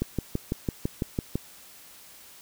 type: click train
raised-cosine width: 3 ms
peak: -13 dBFS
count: 9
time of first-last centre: 0.02-1.356 s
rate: 5.99 Hz
effects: white hiss -50 dBFS RMS until 2.41 s